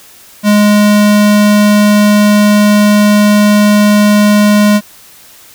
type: tone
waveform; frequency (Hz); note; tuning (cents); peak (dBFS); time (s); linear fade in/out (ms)
square; 207.9; G#3; +2; -5; 0.43-4.81; 50
effects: white hiss -38 dBFS RMS until 5.54 s